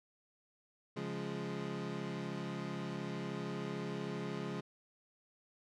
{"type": "chord", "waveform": "25% pulse", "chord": "Db major", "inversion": "none", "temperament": "equal", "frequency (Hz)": [138.59, 174.61, 207.7], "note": ["Db3", "F3", "Ab3"], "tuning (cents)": [0, 0, 0], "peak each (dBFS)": [-40, -39, -39], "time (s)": [0.96, 4.61], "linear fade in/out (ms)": 10, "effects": ["low-pass 5000 Hz 12 dB/octave"]}